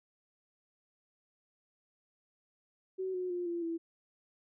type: tone with pitch steps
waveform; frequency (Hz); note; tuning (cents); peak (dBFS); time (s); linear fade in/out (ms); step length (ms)
sine; 376.4 / 364.8 / 353.6 / 342.8 / 332.2; F#4 / F#4 / F4 / F4 / E4; +30 / -24 / +22 / -32 / +13; -33; 2.98-3.78; 20; 160
effects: none